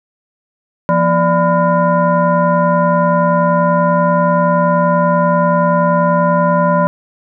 sine tone with frequency modulation, 587.3 Hz, D5, in tune, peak -9 dBFS, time 0.89-6.87 s, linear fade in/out 0 ms, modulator 415 Hz, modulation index 1.4, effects none

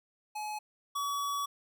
square tone pair in turn, 848 / 1135.2 Hz, G#5 / C#6, +36 / +41 cents, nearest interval perfect fourth, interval 505 cents, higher second, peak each -36 / -32 dBFS, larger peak second, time 0.35-0.59 / 0.95-1.46 s, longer second, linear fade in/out 10 ms, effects none

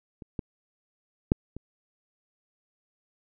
clicks, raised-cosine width 3 ms, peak -29 / -18 / -6 / -25 dBFS, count 4, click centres 0.222 / 0.392 / 1.319 / 1.566 s, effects none

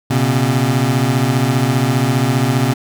25% pulse beating tone pair, 120.8 / 135.8 Hz, B2 / C#3, -38 / -35 cents, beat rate 15 Hz, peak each -12 dBFS, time 0.1-2.74 s, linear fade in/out 10 ms, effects none

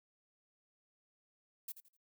violet noise with echo, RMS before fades -43 dBFS, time 1.68-1.72 s, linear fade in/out 5 ms, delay 83 ms, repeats 3, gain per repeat -11 dB, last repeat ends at 1.969 s, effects noise-tail reverb RT60 0.1 s tail -23 dB re dry

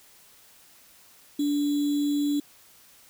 sine tone with sample-and-hold, 290 Hz, D4, 22 cents flat, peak -22 dBFS, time 1.39-2.4 s, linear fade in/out 5 ms, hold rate 3675 Hz, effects white hiss -55 dBFS RMS until 3.09 s

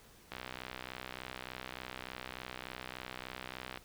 click train, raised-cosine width 0.3 ms, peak -25 dBFS, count 220, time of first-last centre 0.32-3.774 s, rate 63.4 Hz, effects pink hiss -60 dBFS RMS until 3.84 s

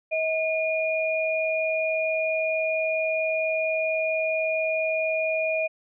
sine tone pair together, 638.4 / 2434 Hz, D#5 / D#7, +44 / -39 cents, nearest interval octave + major seventh, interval 2317 cents, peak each -24 / -27 dBFS, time 0.11-5.68 s, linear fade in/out 20 ms, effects none

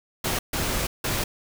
pink noise bursts at uneven times, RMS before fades -26 dBFS, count 3, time 0.24-0.39 / 0.53-0.87 / 1.04-1.24 s, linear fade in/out 5 ms, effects none

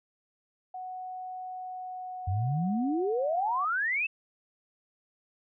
sine tone with pitch glide, 740 to 735.7 Hz, F#5 to F#5, 0 to -10 cents, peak -36 dBFS, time 0.74-3.65 s, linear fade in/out 5 ms, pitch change -10 cents, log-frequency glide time 1.43-2.37 s
sine exponential sweep, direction up, 87.31 to 2701 Hz, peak -26 dBFS, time 2.27-4.07 s, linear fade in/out 10 ms
effects none

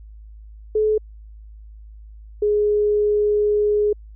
sine tone pair in turn, 429.7 / 417.5 Hz, A4 / G#4, -41 / +9 cents, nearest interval unison, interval 50 cents, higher first, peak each -15 / -15 dBFS, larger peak neither, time 0.75-0.98 / 2.42-3.93 s, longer second, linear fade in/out 5 ms, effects added 53 Hz sine -38 dBFS peak until 4.15 s

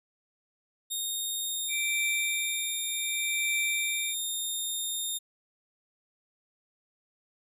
15% pulse tone with pitch glide, 3700 to 3664 Hz, A#7 to A#7, -14 to -31 cents, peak -24 dBFS, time 0.9-5.19 s, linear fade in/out 20 ms, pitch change -17 cents, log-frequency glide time 1.4-1.83 s
triangle tone with tremolo, 2335 Hz, D7, 11 cents flat, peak -25 dBFS, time 1.68-4.15 s, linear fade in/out 50 ms, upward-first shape triangle, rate 0.66 Hz, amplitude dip 85%
effects none

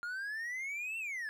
triangle exponential two-way sweep, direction up then down, 1400 to 2725 to 1681 Hz, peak -35 dBFS, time 0.03-1.29 s, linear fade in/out 0 ms, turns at 0.98 s, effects none

